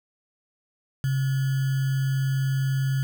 sine tone with sample-and-hold, 134.5 Hz, C3, 48 cents sharp, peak -21 dBFS, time 1.04-3.03 s, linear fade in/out 0 ms, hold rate 1575 Hz, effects none

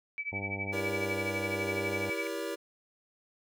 sine tone with tremolo, 2300 Hz, D7, 37 cents flat, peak -30 dBFS, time 0.18-2.27 s, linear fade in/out 0 ms, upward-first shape triangle, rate 12 Hz, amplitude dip 100%
harmonic tone, 99.2 Hz, G2, 21 cents sharp, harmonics 1 / 2 / 3 / 4 / 5 / 6 / 7 / 8 / 9, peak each -40 / -43 / -45 / -46 / -47 / -48 / -48 / -49 / -50 dBFS, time 0.32-2.1 s, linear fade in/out 5 ms
square chord, E diminished seventh, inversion none, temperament just, 329.6 / 395.6 / 474.7 / 569.6 Hz, E4 / G4 / Bb4 / Db5, 0 / +16 / +31 / +47 cents, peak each -40 dBFS, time 0.72-2.56 s, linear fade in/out 20 ms
effects none

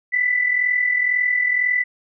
sine tone pair together, 1982 / 2024 Hz, B6 / B6, +6 / +42 cents, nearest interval unison, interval 36 cents, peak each -17 / -24 dBFS, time 0.12-1.84 s, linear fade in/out 20 ms, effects none

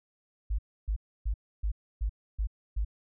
sine tone bursts, 51.91 Hz, G#1, in tune, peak -26 dBFS, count 7, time 0.5-2.849 s, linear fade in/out 10 ms, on 87 ms, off 290 ms, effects none

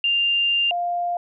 sine tone pair in turn, 2794 / 700.2 Hz, F7 / F5, 0 / +4 cents, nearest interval 2 octaves, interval 2396 cents, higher first, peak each -17 / -21 dBFS, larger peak first, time 0.04-0.71 / 0.71-1.17 s, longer first, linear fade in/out 2 ms, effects none

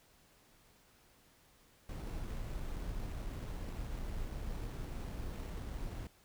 brown noise with sample-and-hold, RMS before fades -41 dBFS, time 1.89-6.07 s, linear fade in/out 2 ms, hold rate 4900 Hz, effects pink hiss -66 dBFS RMS until 6.24 s

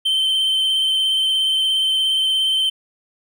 triangle tone with vibrato, 3100 Hz, G7, 20 cents flat, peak -14 dBFS, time 0.05-2.7 s, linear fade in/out 10 ms, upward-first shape triangle, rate 17 Hz, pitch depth 25 cents each way, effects none

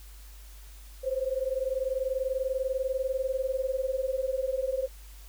sine tone pair together, 515 / 535.2 Hz, C5 / C5, -28 / +39 cents, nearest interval minor second, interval 67 cents, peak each -30 / -30 dBFS, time 1.03-4.88 s, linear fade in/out 20 ms, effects added 50 Hz sine -45 dBFS peak until 5.28 s + white hiss -55 dBFS RMS until 5.28 s

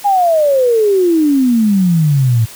sine exponential sweep, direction down, 830.6 to 109 Hz, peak -8 dBFS, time 0.04-2.46 s, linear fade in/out 20 ms, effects white hiss -34 dBFS RMS until 2.55 s

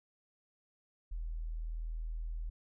sine tone, 40.44 Hz, E1, 32 cents flat, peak -36 dBFS, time 1.11-2.5 s, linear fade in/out 10 ms, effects none

